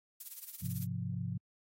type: noise with tremolo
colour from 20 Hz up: violet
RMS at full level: -42 dBFS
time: 0.2-0.86 s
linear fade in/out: 5 ms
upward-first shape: sine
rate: 18 Hz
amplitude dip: 80%
type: chord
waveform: sine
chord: F minor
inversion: first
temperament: equal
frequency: 103.83 / 130.81 / 174.61 Hz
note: Ab2 / C3 / F3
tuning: 0 / 0 / 0 cents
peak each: -39 dBFS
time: 0.62-1.38 s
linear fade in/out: 10 ms
effects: AAC 48 kbps